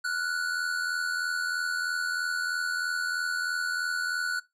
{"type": "tone pair together", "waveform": "square", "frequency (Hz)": [1396.9, 1480], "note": ["F6", "F#6"], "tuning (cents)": [0, 0], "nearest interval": "minor second", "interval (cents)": 100, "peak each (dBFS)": [-36, -29], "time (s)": [0.04, 4.4], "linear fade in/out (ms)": 10, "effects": ["noise-tail reverb RT60 0.2 s tail -20 dB re dry", "low-pass 10000 Hz 12 dB/octave"]}